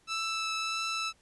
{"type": "tone with vibrato", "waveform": "15% pulse", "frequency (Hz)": 1318.5, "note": "E6", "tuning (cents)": 0, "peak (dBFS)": -24, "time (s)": [0.07, 1.13], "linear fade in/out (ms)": 50, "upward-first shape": "triangle", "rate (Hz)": 1.6, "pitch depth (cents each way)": 11, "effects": ["pink hiss -66 dBFS RMS until 1.21 s", "resampled to 24000 Hz"]}